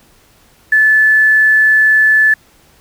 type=tone with quantisation; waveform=sine; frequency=1738 Hz; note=A6; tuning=22 cents flat; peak=-6 dBFS; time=0.72-2.34 s; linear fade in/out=5 ms; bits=6; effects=pink hiss -49 dBFS RMS until 2.8 s